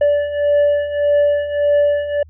triangle beating tone pair, 580 / 581.7 Hz, D5 / D5, -22 / -17 cents, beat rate 1.7 Hz, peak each -17 / -12 dBFS, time 0.01-2.23 s, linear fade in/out 5 ms, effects added 78 Hz sine -40 dBFS peak until 2.29 s + resampled to 8000 Hz

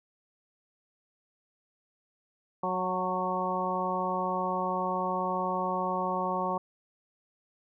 harmonic tone with a mistuned harmonic, 184.4 Hz, F#3, 6 cents flat, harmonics 1 / 2 / 3 / 4 / 5 / 6, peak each -36 / -37 / -35 / -35 / -33 / -33 dBFS, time 2.63-6.58 s, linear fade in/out 5 ms, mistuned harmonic 5, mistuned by -22 cents, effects none

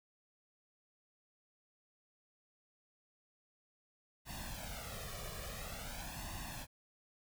pink noise with flanger, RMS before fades -45 dBFS, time 4.25-6.67 s, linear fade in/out 50 ms, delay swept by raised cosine 1.1 to 1.71 ms, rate 0.48 Hz, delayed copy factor +0.8, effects none

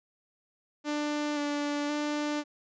sawtooth tone with vibrato, 293.7 Hz, D4, in tune, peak -25 dBFS, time 0.84-2.44 s, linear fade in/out 50 ms, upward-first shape square, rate 0.95 Hz, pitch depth 16 cents each way, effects resampled to 16000 Hz

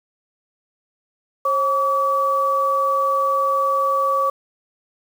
sine tone pair together, 540 / 1144.2 Hz, C#5 / D6, -45 / -45 cents, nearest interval octave + minor second, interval 1300 cents, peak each -22 / -17 dBFS, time 1.45-4.3 s, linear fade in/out 5 ms, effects 7-bit

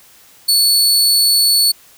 sawtooth tone, 4435 Hz, C#8, in tune, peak -7 dBFS, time 0.48-1.72 s, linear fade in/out 10 ms, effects white hiss -46 dBFS RMS until 1.97 s

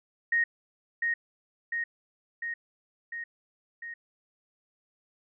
sine tone with echo, 1864.7 Hz, A#6, in tune, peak -22 dBFS, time 0.32-0.44 s, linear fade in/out 5 ms, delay 700 ms, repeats 5, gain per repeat -3 dB, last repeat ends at 3.94 s, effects none

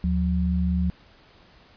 sine tone pair together, 75.68 / 180 Hz, D#2 / F#3, -47 / -47 cents, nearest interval octave + minor third, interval 1500 cents, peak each -23 dBFS, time 0.04-0.9 s, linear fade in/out 0 ms, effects pink hiss -54 dBFS RMS until 1.76 s + resampled to 11025 Hz

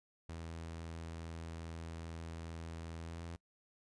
sawtooth tone with pitch glide, 82.41 to 84.14 Hz, E2 to E2, 0 to +36 cents, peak -40 dBFS, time 0.29-3.36 s, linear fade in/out 0 ms, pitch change +36 cents, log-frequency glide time 3.03-3.23 s, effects noise-tail reverb RT60 0.1 s tail -24 dB re dry + resampled to 22050 Hz

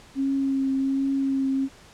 sine tone with vibrato, 270.6 Hz, C#4, 42 cents flat, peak -21 dBFS, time 0.15-1.69 s, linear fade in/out 50 ms, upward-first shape triangle, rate 1.3 Hz, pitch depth 19 cents each way, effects pink hiss -50 dBFS RMS until 1.93 s + low-pass 8000 Hz 12 dB/octave

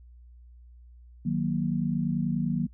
sine chord, D# minor, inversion none, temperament equal with one note detuned, 155.56 / 185 / 236.1 Hz, D#3 / F#3 / A#3, 0 / 0 / +22 cents, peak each -29 dBFS, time 1.25-2.67 s, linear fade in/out 10 ms, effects noise-tail reverb RT60 0.1 s tail -24 dB re dry + added 60 Hz sine -48 dBFS peak until 2.73 s

